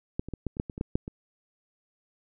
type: clicks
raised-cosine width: 3 ms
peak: -15 / -25 / -20 / -17 / -28 / -13 / -23 / -24 / -15 / -11 / -23 dBFS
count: 11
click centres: 0.195 / 0.286 / 0.337 / 0.467 / 0.569 / 0.599 / 0.698 / 0.779 / 0.811 / 0.955 / 1.079 s
effects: none